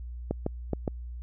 clicks, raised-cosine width 2 ms, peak -14 dBFS, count 4, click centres 0.31 / 0.464 / 0.733 / 0.878 s, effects added 60 Hz sine -36 dBFS peak until 1.22 s

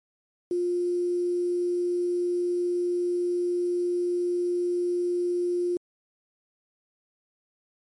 sine tone with quantisation, 352.8 Hz, F4, 18 cents sharp, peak -23 dBFS, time 0.51-5.77 s, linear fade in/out 2 ms, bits 8, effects MP3 48 kbps

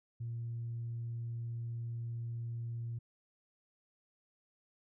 sine tone, 116.9 Hz, A#2, 5 cents sharp, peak -36 dBFS, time 0.2-2.99 s, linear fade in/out 10 ms, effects tanh soft clip ceiling -33 dBFS

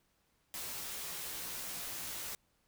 white noise with comb filter, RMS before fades -42 dBFS, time 0.54-2.35 s, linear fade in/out 0 ms, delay 15 ms, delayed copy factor -0.6, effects pink hiss -75 dBFS RMS until 2.67 s

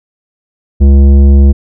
triangle tone with tanh clipping, 69.3 Hz, C#2, in tune, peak -3 dBFS, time 0.8-1.53 s, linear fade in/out 20 ms, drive 16 dB, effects none

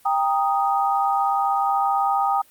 sine chord, Eb major, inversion first, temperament equal with one note detuned, 792.2 / 932.3 / 1244.5 Hz, G5 / Bb5 / Eb6, +18 / 0 / 0 cents, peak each -20 / -25 / -23 dBFS, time 0.05-2.42 s, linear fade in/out 10 ms, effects white hiss -54 dBFS RMS until 2.5 s + Opus 32 kbps

